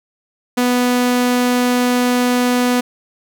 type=tone; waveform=sawtooth; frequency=246.9 Hz; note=B3; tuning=in tune; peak=-9 dBFS; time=0.57-2.81 s; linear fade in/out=10 ms; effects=none